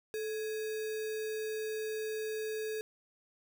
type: tone with sample-and-hold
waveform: sine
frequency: 434.9 Hz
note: A4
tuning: 20 cents flat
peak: -34 dBFS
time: 0.14-2.81 s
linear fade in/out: 0 ms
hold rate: 2100 Hz
effects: none